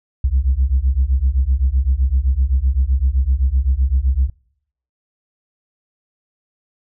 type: beating tone pair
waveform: sine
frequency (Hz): 62 / 69.8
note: B1 / C#2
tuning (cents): +7 / +13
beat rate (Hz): 7.8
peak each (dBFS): -15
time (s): 0.24-4.3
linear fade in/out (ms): 5
effects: noise-tail reverb RT60 0.7 s tail -26 dB re dry + tanh soft clip ceiling -8 dBFS